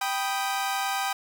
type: chord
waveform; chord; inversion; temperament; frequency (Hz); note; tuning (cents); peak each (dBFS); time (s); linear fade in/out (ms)
sawtooth; G augmented; none; equal; 784 / 987.8 / 1244.5; G5 / B5 / D#6; 0 / 0 / 0; -24 / -30 / -29; 0.01-1.13; 5
effects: 10-bit